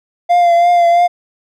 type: tone with vibrato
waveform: triangle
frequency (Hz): 694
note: F5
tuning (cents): -11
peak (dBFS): -5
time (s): 0.29-1.08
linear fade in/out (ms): 20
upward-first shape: triangle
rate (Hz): 3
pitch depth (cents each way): 33
effects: none